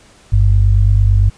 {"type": "tone pair together", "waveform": "sine", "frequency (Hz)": [49.7, 98.6], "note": ["G1", "G2"], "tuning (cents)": [25, 11], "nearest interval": "octave", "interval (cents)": 1186, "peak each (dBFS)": -10, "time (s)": [0.32, 1.3], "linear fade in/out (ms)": 10, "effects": ["pink hiss -46 dBFS RMS until 1.37 s", "resampled to 22050 Hz"]}